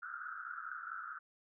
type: band-pass noise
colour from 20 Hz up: pink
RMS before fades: -45 dBFS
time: 0.02-1.19 s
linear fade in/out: 10 ms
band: 1300 to 1500 Hz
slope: 96 dB/octave
effects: none